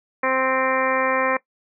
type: harmonic tone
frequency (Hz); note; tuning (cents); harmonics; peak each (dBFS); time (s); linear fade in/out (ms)
261.6; C4; 0; 1 / 2 / 3 / 4 / 5 / 6 / 7 / 8 / 9; -30 / -23 / -30 / -24 / -29 / -33 / -26 / -31 / -31; 0.23-1.37; 5
effects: noise-tail reverb RT60 0.1 s tail -19 dB re dry